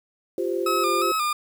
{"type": "chord", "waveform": "sine", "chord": "F suspended second", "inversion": "none", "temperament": "equal with one note detuned", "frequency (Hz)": [349.2, 392, 519.9], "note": ["F4", "G4", "C5"], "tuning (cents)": [0, 0, -11], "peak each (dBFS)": [-26, -27, -29], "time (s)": [0.38, 1.12], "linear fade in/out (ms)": 2}
{"type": "tone with vibrato", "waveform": "40% pulse", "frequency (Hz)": 1244.5, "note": "D#6", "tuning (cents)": 0, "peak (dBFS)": -21, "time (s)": [0.66, 1.33], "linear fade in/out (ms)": 5, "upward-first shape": "square", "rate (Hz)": 2.8, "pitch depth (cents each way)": 53}
{"effects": ["8-bit"]}